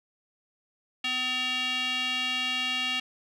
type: tone with band-pass filter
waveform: square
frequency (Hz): 254.2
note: C4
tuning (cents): -50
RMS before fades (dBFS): -29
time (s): 1.04-3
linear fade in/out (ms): 5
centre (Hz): 2900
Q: 4.3
effects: none